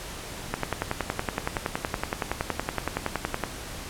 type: click train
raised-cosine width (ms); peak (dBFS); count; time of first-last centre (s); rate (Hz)
0.5; -10; 32; 0.54-3.437; 10.7
effects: pink hiss -38 dBFS RMS until 3.89 s + low-pass 12000 Hz 12 dB/octave